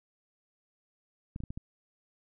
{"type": "clicks", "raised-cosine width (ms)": 5, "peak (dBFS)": -26, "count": 5, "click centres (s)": [1.361, 1.404, 1.437, 1.505, 1.575], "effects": []}